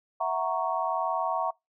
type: chord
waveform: sine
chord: F# dominant seventh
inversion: third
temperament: equal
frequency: 659.3 / 740 / 932.3 / 1108.7 Hz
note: E5 / F#5 / A#5 / C#6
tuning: 0 / 0 / 0 / 0 cents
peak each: -31 dBFS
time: 0.2-1.51 s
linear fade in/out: 10 ms
effects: noise-tail reverb RT60 0.2 s tail -26 dB re dry